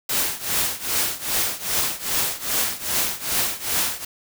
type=noise with tremolo; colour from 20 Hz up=white; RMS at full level=-20 dBFS; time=0.09-4.05 s; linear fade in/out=5 ms; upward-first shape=triangle; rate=2.5 Hz; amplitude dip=90%; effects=none